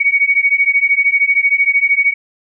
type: beating tone pair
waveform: sine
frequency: 2235 / 2248 Hz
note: C#7 / C#7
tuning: +14 / +24 cents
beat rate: 13 Hz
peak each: -13 dBFS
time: 0-2.14 s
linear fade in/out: 10 ms
effects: none